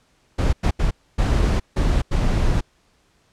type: noise bursts at uneven times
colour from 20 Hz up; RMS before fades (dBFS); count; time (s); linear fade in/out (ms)
brown; -18; 6; 0.38-0.53 / 0.63-0.71 / 0.79-0.91 / 1.18-1.6 / 1.76-2.02 / 2.11-2.61; 10
effects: pink hiss -61 dBFS RMS until 3.32 s + low-pass 8000 Hz 12 dB/octave